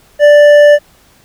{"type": "tone with hard clipping", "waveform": "sine", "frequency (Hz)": 587.3, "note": "D5", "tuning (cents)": 0, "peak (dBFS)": -3, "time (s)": [0.19, 0.79], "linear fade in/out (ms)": 50, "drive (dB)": 7, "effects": ["pink hiss -47 dBFS RMS until 1.24 s"]}